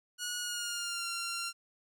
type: tone with pitch glide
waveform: 10% pulse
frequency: 1452 to 1379.2 Hz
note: F#6 to F6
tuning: -33 to -22 cents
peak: -26 dBFS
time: 0.18-1.53 s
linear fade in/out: 50 ms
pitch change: -89 cents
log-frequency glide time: 0.4-1.07 s
effects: none